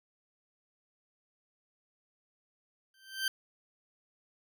20% pulse tone with exponential growth, 1559 Hz, G6, 10 cents flat, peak -22 dBFS, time 2.94-3.28 s, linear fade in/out 2 ms, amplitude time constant 72 ms, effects none

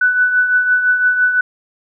sine tone with tremolo, 1491 Hz, F#6, 13 cents sharp, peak -8 dBFS, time 0.01-1.41 s, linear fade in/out 5 ms, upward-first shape triangle, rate 5.9 Hz, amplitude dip 60%, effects none

